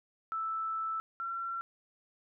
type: tone pair in turn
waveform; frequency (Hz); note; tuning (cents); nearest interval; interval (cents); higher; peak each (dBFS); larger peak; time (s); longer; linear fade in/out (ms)
sine; 1318.5 / 1358.7; E6 / F6; 0 / -48; minor second; 52; second; -32 / -34; first; 0.32-1 / 1.2-1.61; first; 0
effects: none